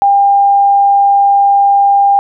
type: tone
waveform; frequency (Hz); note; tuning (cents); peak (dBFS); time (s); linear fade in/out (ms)
sine; 800; G5; +35; -5; 0.02-2.19; 0
effects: none